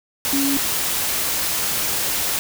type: tone in noise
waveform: sine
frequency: 277.2 Hz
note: C#4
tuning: in tune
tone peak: -19 dBFS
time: 0.33-0.57 s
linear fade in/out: 0 ms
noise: white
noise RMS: -22 dBFS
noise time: 0.25-2.39 s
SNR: 0 dB
effects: none